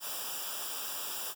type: noise with comb filter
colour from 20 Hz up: white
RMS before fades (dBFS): -38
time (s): 0-1.35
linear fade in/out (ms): 50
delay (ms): 0.47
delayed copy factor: -0.9
effects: none